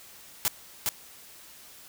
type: noise with echo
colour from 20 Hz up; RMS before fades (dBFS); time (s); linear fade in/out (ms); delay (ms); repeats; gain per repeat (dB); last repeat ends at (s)
white; -25; 0.45-0.48; 0; 410; 1; -2; 0.89
effects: white hiss -50 dBFS RMS until 1.88 s